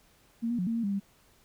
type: tone with pitch steps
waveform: sine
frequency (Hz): 230.7 / 239 / 180.5 / 228.6 / 231.5 / 200.1 / 198.1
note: A#3 / A#3 / F#3 / A#3 / A#3 / G3 / G3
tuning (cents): -18 / +43 / -43 / -34 / -12 / +36 / +18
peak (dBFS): -27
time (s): 0.42-1.001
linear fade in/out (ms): 20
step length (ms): 83
effects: pink hiss -63 dBFS RMS until 1.44 s